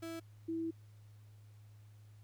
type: tone pair in turn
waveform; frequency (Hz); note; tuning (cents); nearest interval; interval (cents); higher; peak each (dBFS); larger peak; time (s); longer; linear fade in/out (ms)
35% pulse / sine; 329.6 / 328; E4 / E4; 0 / -9; unison; 9; first; -40 / -35; second; 0.02-0.2 / 0.48-0.71; second; 10
effects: added 105 Hz sine -55 dBFS peak until 2.23 s + pink hiss -72 dBFS RMS until 2.23 s